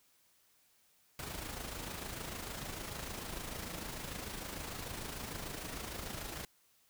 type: noise with amplitude modulation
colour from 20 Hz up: pink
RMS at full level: -41 dBFS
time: 1.19-6.45 s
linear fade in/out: 2 ms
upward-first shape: sine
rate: 26.7 Hz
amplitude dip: 50%
effects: white hiss -70 dBFS RMS until 6.89 s